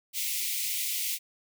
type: high-pass noise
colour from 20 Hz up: white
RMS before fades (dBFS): -31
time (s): 0.13-1.19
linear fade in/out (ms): 50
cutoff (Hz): 2000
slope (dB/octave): 96
effects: none